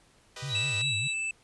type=chord; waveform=5% pulse; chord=G augmented; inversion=none; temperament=equal; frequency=392 / 493.9 / 622.3 Hz; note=G4 / B4 / D#5; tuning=0 / 0 / 0 cents; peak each=-35 / -31 / -32 dBFS; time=0.36-0.82 s; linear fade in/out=5 ms
type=tone with vibrato; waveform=sine; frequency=120 Hz; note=B2; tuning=49 cents flat; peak=-33 dBFS; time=0.42-1.08 s; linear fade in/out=10 ms; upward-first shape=sine; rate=5 Hz; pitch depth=290 cents each way
type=tone with tremolo; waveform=sine; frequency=3892 Hz; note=B7; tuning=26 cents flat; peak=-28 dBFS; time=0.48-1.14 s; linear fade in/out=50 ms; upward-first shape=triangle; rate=3.2 Hz; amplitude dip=60%
type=tone; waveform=square; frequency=2637 Hz; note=E7; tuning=in tune; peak=-30 dBFS; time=0.55-1.31 s; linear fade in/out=2 ms
effects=pink hiss -62 dBFS RMS until 1.43 s + resampled to 24000 Hz